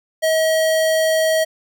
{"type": "tone", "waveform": "square", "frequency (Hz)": 638, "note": "D#5", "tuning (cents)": 43, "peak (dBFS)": -15, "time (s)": [0.22, 1.45], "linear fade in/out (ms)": 20, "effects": []}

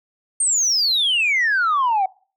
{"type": "exponential sweep", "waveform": "sine", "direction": "down", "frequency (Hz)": [8870, 740], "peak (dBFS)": -14, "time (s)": [0.4, 2.06], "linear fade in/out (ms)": 5, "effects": ["noise-tail reverb RT60 0.4 s tail -24 dB re dry", "tanh soft clip ceiling -13 dBFS"]}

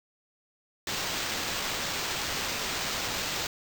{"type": "noise with sample-and-hold", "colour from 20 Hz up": "white", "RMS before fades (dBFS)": -32, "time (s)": [0.87, 3.47], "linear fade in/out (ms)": 2, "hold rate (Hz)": 11025, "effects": []}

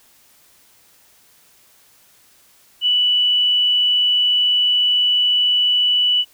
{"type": "tone", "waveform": "sine", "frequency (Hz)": 2962, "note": "F#7", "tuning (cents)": 1, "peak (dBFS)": -13, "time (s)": [2.81, 6.25], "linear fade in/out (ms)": 50, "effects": ["white hiss -53 dBFS RMS until 6.33 s"]}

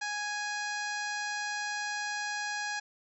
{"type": "harmonic tone with a mistuned harmonic", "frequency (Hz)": 830, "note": "G#5", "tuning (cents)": -1, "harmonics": [1, 2, 3, 4, 5, 6, 7, 8, 9], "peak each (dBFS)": [-38, -35, -43, -50, -44, -45, -45, -49, -50], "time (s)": [0.01, 2.8], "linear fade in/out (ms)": 10, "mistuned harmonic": 6, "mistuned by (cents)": -21, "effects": []}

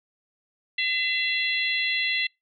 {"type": "harmonic tone", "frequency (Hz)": 677, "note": "E5", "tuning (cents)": 46, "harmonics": [3, 4, 5, 6], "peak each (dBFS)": [-26, -28, -30, -32], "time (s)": [0.78, 2.27], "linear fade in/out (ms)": 5, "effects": ["noise-tail reverb RT60 0.2 s tail -26 dB re dry"]}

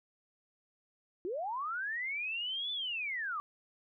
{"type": "linear two-way sweep", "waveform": "sine", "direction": "up then down", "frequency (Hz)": [330.1, 3521, 1132], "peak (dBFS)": -34, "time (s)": [1.25, 3.4], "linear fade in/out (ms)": 0, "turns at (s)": 2.72, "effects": []}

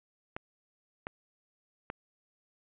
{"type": "clicks", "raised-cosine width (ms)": 0.5, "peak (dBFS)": -21, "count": 3, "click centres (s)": [0.365, 1.069, 1.901], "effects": ["resampled to 8000 Hz", "9-bit"]}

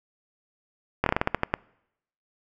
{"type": "slowing click train", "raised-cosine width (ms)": 0.5, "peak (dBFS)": -6, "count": 10, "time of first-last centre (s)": [1.04, 1.539], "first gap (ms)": 23, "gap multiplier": 1.21, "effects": ["noise-tail reverb RT60 0.8 s tail -25 dB re dry"]}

